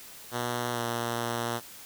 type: tone with pitch glide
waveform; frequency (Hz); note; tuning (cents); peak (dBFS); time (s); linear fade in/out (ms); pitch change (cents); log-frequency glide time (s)
5% pulse; 120.6 to 117.98; B2 to A#2; -41 to +21; -18; 0.31-1.61; 50; -38; 0.73-0.79
effects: white hiss -47 dBFS RMS until 1.85 s